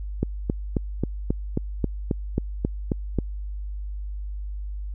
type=click train; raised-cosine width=3 ms; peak=-9 dBFS; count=12; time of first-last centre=0.23-3.187 s; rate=3.72 Hz; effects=added 50 Hz sine -29 dBFS peak until 4.94 s